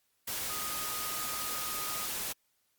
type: tone in noise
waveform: sine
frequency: 1244 Hz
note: D#6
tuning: 1 cent flat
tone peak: -41 dBFS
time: 0.49-2.06 s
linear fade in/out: 10 ms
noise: white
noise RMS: -36 dBFS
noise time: 0.27-2.33 s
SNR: -8 dB
effects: white hiss -75 dBFS RMS until 2.78 s + Opus 48 kbps